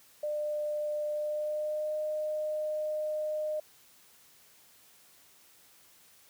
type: tone with pitch glide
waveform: sine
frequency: 599 to 611.9 Hz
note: D5 to D#5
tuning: +34 to -29 cents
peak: -30 dBFS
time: 0.23-3.6 s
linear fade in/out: 5 ms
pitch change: +37 cents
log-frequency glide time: 1.11-1.97 s
effects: white hiss -60 dBFS RMS until 6.29 s + high-pass 60 Hz 12 dB/octave